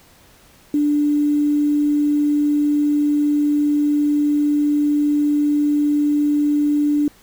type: tone with quantisation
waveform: sine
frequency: 293.9 Hz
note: D4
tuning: 1 cent sharp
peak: -14 dBFS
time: 0.74-7.08 s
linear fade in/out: 2 ms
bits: 7
effects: pink hiss -50 dBFS RMS until 7.22 s